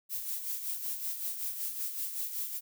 violet noise with tremolo, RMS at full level -34 dBFS, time 0.09-2.61 s, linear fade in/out 50 ms, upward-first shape sine, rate 5.3 Hz, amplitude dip 55%, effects none

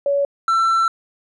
sine / triangle tone pair in turn, 564 / 1341.4 Hz, C#5 / E6, +30 / +30 cents, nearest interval octave + minor third, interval 1500 cents, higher second, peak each -15 / -12 dBFS, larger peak second, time 0.06-0.25 / 0.48-0.88 s, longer second, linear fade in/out 2 ms, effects resampled to 24000 Hz

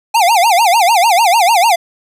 square tone with vibrato, 801 Hz, G5, 37 cents sharp, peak -8 dBFS, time 0.14-1.76 s, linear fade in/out 10 ms, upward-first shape sine, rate 6.7 Hz, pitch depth 280 cents each way, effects resampled to 32000 Hz + 8-bit

